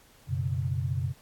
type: chord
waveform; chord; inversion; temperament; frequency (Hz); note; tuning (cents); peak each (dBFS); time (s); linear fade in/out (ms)
sine; F# suspended fourth; none; just; 92.5 / 123.33 / 138.75; F#2 / B2 / C#3; 0 / -2 / +2; -31; 0.27-1.14; 50
effects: pink hiss -58 dBFS RMS until 1.21 s + AAC 64 kbps